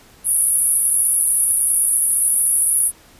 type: band-pass noise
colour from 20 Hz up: pink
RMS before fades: -17 dBFS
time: 0.24-2.92 s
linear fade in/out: 50 ms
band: 9800 to 11000 Hz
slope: 96 dB/octave
effects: pink hiss -48 dBFS RMS until 3.19 s + resampled to 32000 Hz